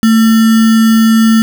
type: tone with sample-and-hold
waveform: sine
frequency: 223.5 Hz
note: A3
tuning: 27 cents sharp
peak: -4 dBFS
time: 0.03-1.42 s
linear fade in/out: 0 ms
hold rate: 1575 Hz
effects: none